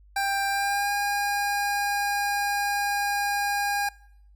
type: tone with pitch glide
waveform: 25% pulse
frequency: 792 to 811.9 Hz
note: G5 to G#5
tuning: +18 to -39 cents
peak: -20 dBFS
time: 0.16-3.89 s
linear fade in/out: 5 ms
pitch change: +43 cents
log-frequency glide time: 0.49-0.91 s
effects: noise-tail reverb RT60 0.7 s tail -23 dB re dry + added 50 Hz sine -51 dBFS peak until 4.35 s